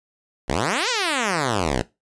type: exponential two-way sweep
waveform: 5% pulse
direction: up then down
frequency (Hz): 55 to 523.3 to 55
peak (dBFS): -9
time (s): 0.48-1.82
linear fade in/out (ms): 10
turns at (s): 0.89
effects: noise-tail reverb RT60 0.2 s tail -18 dB re dry + resampled to 22050 Hz